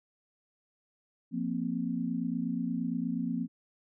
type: chord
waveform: sine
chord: F suspended fourth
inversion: none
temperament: equal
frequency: 174.61 / 233.1 / 261.6 Hz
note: F3 / Bb3 / C4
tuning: 0 / 0 / 0 cents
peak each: -35 / -33 / -34 dBFS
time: 1.31-3.48 s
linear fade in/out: 50 ms
effects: none